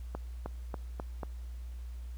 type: accelerating click train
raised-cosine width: 1 ms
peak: -23 dBFS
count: 5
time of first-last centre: 0.15-1.232 s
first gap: 310 ms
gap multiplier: 0.91
effects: added 60 Hz sine -39 dBFS peak until 2.17 s + pink hiss -63 dBFS RMS until 2.17 s

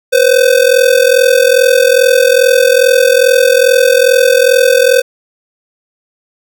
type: ring-modulated tone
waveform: square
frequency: 511 Hz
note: C5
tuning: 41 cents flat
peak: -3 dBFS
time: 0.12-5.02 s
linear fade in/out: 20 ms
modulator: 21.2 Hz
effects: none

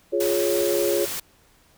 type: chord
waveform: sine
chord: Db major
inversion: first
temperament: equal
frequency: 349.2 / 415.3 / 554.4 Hz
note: F4 / Ab4 / Db5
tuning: 0 / 0 / 0 cents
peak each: -24 dBFS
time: 0.12-1.06 s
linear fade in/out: 20 ms
type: noise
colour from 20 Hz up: white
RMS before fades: -30 dBFS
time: 0.2-1.2 s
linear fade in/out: 5 ms
effects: pink hiss -58 dBFS RMS until 1.77 s

